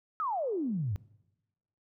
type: exponential sweep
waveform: sine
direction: down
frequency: 1329 to 91.2 Hz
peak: -29 dBFS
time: 0.2-0.96 s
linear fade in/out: 0 ms
effects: noise-tail reverb RT60 1.0 s tail -23 dB re dry